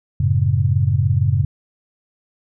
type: chord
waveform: sine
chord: F# minor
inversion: none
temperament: equal with one note detuned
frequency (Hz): 92.5 / 110 / 136.53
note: F#2 / A2 / C#3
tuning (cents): 0 / 0 / -26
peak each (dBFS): -18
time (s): 0.2-1.45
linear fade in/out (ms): 5
effects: none